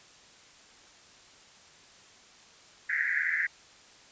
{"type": "band-pass noise", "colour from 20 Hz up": "pink", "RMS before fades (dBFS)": -29, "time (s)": [2.89, 3.47], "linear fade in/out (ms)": 10, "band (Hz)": [1600, 2100], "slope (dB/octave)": 96, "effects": ["white hiss -55 dBFS RMS until 4.11 s", "resampled to 16000 Hz"]}